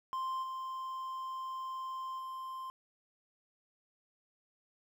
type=tone with level steps; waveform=triangle; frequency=1046.5 Hz; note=C6; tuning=in tune; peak=-32 / -36 / -38 dBFS; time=0.13-2.7 s; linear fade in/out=0 ms; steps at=0.42 / 2.18 s; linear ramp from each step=20 ms; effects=11-bit